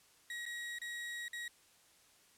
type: tone with dropouts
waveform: 35% pulse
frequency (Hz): 1902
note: A#6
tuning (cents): +34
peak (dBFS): -39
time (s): 0.3-1.48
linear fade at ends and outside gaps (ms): 2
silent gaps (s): 0.455-0.462 / 0.786-0.816 / 1.282-1.331
effects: white hiss -66 dBFS RMS until 2.37 s + low-pass 11000 Hz 12 dB/octave